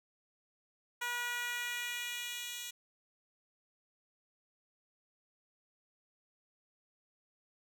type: tone with high-pass filter sweep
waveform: 10% pulse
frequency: 482.8 Hz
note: B4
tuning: 39 cents flat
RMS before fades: -39 dBFS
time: 1.01-2.71 s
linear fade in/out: 10 ms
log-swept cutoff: 1100 to 4000 Hz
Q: 1.3
effects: none